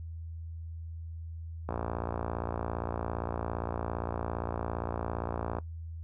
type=click train; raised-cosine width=1 ms; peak=-19 dBFS; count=225; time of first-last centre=1.69-5.586 s; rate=57.5 Hz; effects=noise-tail reverb RT60 0.1 s tail -19 dB re dry + added 82 Hz sine -38 dBFS peak until 6.03 s